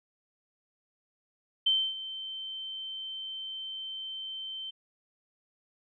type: tone with ADSR envelope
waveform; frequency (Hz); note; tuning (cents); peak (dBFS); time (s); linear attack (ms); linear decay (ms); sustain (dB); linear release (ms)
sine; 3102; G7; -19; -21; 1.66-4.71; 8; 270; -15; 15
effects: none